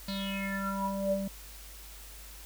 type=tone with low-pass filter sweep; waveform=square; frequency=196 Hz; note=G3; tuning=in tune; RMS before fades=-33 dBFS; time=0.08-1.28 s; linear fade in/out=5 ms; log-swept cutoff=4400 to 420 Hz; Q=8.7; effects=added 50 Hz sine -48 dBFS peak until 2.45 s + white hiss -50 dBFS RMS until 2.45 s